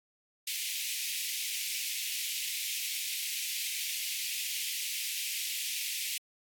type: high-pass noise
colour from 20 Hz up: pink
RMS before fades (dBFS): -35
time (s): 0.47-6.18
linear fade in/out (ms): 5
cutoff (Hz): 2200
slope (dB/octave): 48
effects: AAC 64 kbps